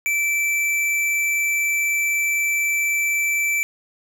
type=tone with tanh clipping; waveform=sine; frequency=2327 Hz; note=D7; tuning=17 cents flat; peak=-20 dBFS; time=0.06-3.63 s; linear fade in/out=0 ms; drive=16 dB; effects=none